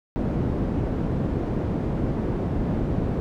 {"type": "low-pass noise", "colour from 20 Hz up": "white", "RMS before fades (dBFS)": -25, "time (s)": [0.16, 3.2], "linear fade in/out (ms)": 0, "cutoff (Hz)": 280, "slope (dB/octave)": 12, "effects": []}